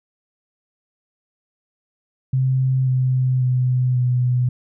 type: tone with pitch steps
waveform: sine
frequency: 130.81 / 128.71 / 126.65 / 124.61 Hz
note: C3 / C3 / B2 / B2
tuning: 0 / -28 / +44 / +16 cents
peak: -15 dBFS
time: 2.33-4.49 s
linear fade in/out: 5 ms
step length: 540 ms
effects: none